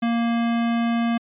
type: tone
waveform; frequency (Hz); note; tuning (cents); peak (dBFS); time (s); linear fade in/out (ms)
square; 233.1; A#3; 0; -20; 0.02-1.18; 10
effects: resampled to 8000 Hz